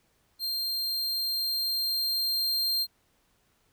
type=tone with level ramp; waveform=45% pulse; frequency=4186 Hz; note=C8; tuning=in tune; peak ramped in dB=-28 to -24 dBFS; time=0.39-2.87 s; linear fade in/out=50 ms; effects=pink hiss -69 dBFS RMS until 3.72 s